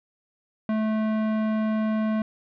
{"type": "tone with tanh clipping", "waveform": "sine", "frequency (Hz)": 217.5, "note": "A3", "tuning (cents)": -20, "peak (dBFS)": -24, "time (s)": [0.69, 2.22], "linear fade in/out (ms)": 2, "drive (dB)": 17, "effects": []}